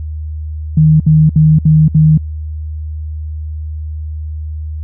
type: tone bursts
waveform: sine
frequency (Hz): 155.56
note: D#3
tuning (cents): 0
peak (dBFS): -4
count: 5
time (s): 0.77-2.176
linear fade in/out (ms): 5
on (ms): 230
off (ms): 64
effects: added 77 Hz sine -19 dBFS peak until 4.83 s